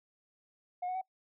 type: tone with pitch steps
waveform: sine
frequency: 720 / 736.4 / 753.2 Hz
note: F#5 / F#5 / F#5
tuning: -47 / -8 / +31 cents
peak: -31 dBFS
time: 0.82-1.015 s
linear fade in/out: 10 ms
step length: 65 ms
effects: noise-tail reverb RT60 0.1 s tail -24 dB re dry + tanh soft clip ceiling -31 dBFS